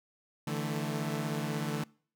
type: chord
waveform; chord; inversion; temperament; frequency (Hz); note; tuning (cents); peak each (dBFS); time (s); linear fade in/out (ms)
sawtooth; D suspended second; none; equal with one note detuned; 148.37 / 164.81 / 220; D3 / E3 / A3; +18 / 0 / 0; -31 / -34 / -33; 0.47-1.84; 5
effects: noise-tail reverb RT60 0.5 s tail -25 dB re dry